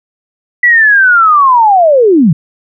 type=linear sweep; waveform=sine; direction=down; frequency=1975.5 to 138.59 Hz; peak=-3 dBFS; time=0.63-2.33 s; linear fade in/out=5 ms; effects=none